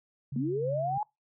sine tone with tremolo, 138.59 Hz, C#3, in tune, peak -32 dBFS, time 0.32-0.98 s, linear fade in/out 5 ms, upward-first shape sine, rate 3.1 Hz, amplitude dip 35%
sine linear sweep, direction up, 220 to 861 Hz, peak -28 dBFS, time 0.36-1.03 s, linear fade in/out 2 ms
effects noise-tail reverb RT60 0.2 s tail -25 dB re dry

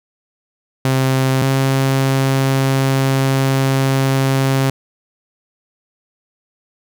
sawtooth tone pair in turn, 132.1 / 134.49 Hz, C3 / C3, +17 / +48 cents, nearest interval unison, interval 31 cents, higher second, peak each -9 dBFS, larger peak neither, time 0.85-1.42 / 1.42-4.7 s, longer second, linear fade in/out 2 ms, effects none

